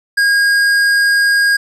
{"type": "tone with hard clipping", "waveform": "sine", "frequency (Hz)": 1629, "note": "G#6", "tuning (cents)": -34, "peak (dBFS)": -11, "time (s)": [0.17, 1.57], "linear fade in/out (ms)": 10, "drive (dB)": 11, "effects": []}